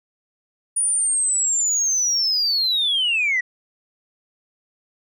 sine linear sweep, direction down, 9640 to 1907 Hz, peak -16 dBFS, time 0.76-3.41 s, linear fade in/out 10 ms, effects tanh soft clip ceiling -14 dBFS

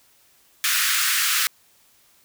pink high-pass noise, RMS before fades -21 dBFS, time 0.64-1.47 s, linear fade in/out 0 ms, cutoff 1300 Hz, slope 48 dB/octave, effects white hiss -58 dBFS RMS until 2.24 s

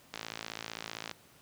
click train, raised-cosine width 0.2 ms, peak -20 dBFS, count 55, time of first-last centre 0.14-1.113 s, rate 55.5 Hz, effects pink hiss -60 dBFS RMS until 1.41 s + high-pass 100 Hz 12 dB/octave

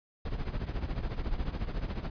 brown noise with tremolo, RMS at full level -30 dBFS, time 0.25-2.1 s, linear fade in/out 5 ms, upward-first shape triangle, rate 14 Hz, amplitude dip 80%, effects resampled to 11025 Hz

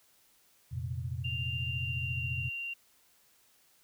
sine chord, F suspended fourth, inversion none, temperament equal, 87.31 / 116.54 / 130.81 Hz, F2 / Bb2 / C3, 0 / 0 / 0 cents, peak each -38 dBFS, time 0.71-2.5 s, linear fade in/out 20 ms
sine tone with pitch glide, 2787 to 2768 Hz, F7 to F7, -4 to -16 cents, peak -35 dBFS, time 1.24-2.74 s, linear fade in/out 10 ms, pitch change -12 cents, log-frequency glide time 1.6-2.23 s
effects white hiss -66 dBFS RMS until 3.83 s

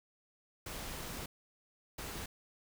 pink noise bursts at uneven times, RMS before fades -43 dBFS, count 2, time 0.66-1.26 / 1.98-2.26 s, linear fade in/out 5 ms, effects none

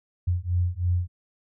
sine beating tone pair, 87.2 / 90.3 Hz, F2 / F#2, -2 / -42 cents, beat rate 3.1 Hz, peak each -25 dBFS, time 0.27-1.08 s, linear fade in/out 10 ms, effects none

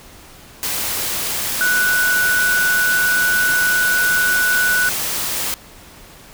sine tone in noise, 1480 Hz, F#6, in tune, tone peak -14 dBFS, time 1.61-4.89 s, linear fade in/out 0 ms, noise white, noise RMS -22 dBFS, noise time 0.63-5.54 s, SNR +5 dB, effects pink hiss -42 dBFS RMS until 6.33 s

